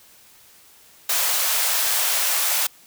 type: high-pass noise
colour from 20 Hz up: white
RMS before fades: -21 dBFS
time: 1.09-2.67 s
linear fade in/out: 5 ms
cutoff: 550 Hz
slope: 24 dB/octave
effects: white hiss -51 dBFS RMS until 2.86 s